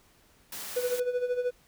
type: high-pass noise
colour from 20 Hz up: white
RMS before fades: -39 dBFS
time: 0.52-1 s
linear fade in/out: 5 ms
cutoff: 120 Hz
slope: 48 dB/octave
type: tone with tremolo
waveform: triangle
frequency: 493.9 Hz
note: B4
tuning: in tune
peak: -22 dBFS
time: 0.76-1.51 s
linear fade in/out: 10 ms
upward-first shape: sine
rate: 13 Hz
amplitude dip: 70%
effects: pink hiss -62 dBFS RMS until 1.67 s